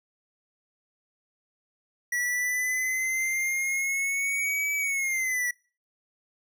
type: exponential two-way sweep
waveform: square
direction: up then down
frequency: 1937 to 2298 to 1937 Hz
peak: -26 dBFS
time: 2.12-5.51 s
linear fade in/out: 5 ms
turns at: 4.75 s
effects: noise-tail reverb RT60 0.4 s tail -26 dB re dry